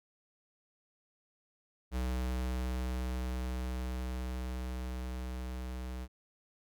square tone with level ramp, 62.9 Hz, B1, 32 cents sharp, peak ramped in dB -32 to -39 dBFS, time 1.91-6.08 s, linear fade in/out 50 ms, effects none

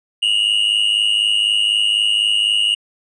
triangle tone pair together, 2823 / 2927 Hz, F7 / F#7, +18 / -19 cents, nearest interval minor second, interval 63 cents, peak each -15 dBFS, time 0.22-2.75 s, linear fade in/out 10 ms, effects resampled to 22050 Hz

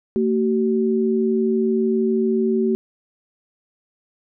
sine tone pair together, 226.4 / 379.7 Hz, A3 / F#4, +50 / +45 cents, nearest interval major sixth, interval 895 cents, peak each -19 dBFS, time 0.16-2.75 s, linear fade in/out 0 ms, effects none

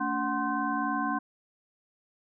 sine tone cluster, 222.9 / 286.2 / 742 / 1047 / 1534 Hz, A3 / D4 / F#5 / C6 / G6, +23 / -45 / +5 / +1 / -38 cents, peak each -35 / -32 / -34 / -31 / -35 dBFS, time 0-1.19 s, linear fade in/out 10 ms, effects none

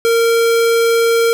square tone, 461.5 Hz, A#4, 17 cents flat, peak -11 dBFS, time 0.05-1.33 s, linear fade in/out 0 ms, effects none

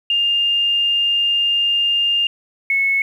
sine tone pair in turn, 2809 / 2197 Hz, F7 / C#7, +9 / -16 cents, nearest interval major third, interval 425 cents, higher first, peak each -14 dBFS, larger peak neither, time 0.1-2.27 / 2.7-3.02 s, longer first, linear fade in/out 2 ms, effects 8-bit

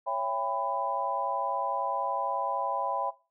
sine chord, C# half-diminished seventh, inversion none, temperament just, 554.4 / 665.2 / 798.3 / 997.9 Hz, C#5 / E5 / G5 / B5, 0 / +16 / +31 / +18 cents, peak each -35 / -35 / -33 / -32 dBFS, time 0.06-3.11 s, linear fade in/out 20 ms, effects noise-tail reverb RT60 0.3 s tail -18 dB re dry

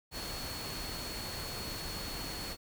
sine tone in noise, 4366 Hz, C#8, 27 cents flat, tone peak -43 dBFS, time 0.11-2.57 s, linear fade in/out 50 ms, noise pink, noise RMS -41 dBFS, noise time 0.11-2.57 s, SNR -5 dB, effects none

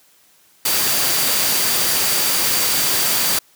sine tone in noise, 4673 Hz, D8, 9 cents flat, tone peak -26 dBFS, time 0.65-3.39 s, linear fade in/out 5 ms, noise white, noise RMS -18 dBFS, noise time 0.65-3.39 s, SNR -11 dB, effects white hiss -54 dBFS RMS until 3.55 s + high-pass 100 Hz 12 dB/octave

